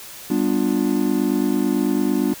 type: chord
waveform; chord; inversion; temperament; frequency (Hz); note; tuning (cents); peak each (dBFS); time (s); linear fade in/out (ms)
triangle; G dominant seventh; none; just; 196 / 245 / 294 / 352.8; G3 / B3 / D4 / F4; 0 / -14 / +2 / +18; -22 / -20 / -19 / -23; 0.3-2.34; 5
effects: white hiss -38 dBFS RMS until 2.4 s